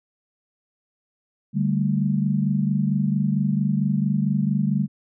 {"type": "chord", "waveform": "sine", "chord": "D suspended fourth", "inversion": "none", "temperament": "just", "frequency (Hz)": [146.83, 195.78, 220.2], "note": ["D3", "G3", "A3"], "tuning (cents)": [0, -2, 2], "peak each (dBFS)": [-23, -22, -25], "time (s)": [1.53, 4.88], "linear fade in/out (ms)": 50, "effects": []}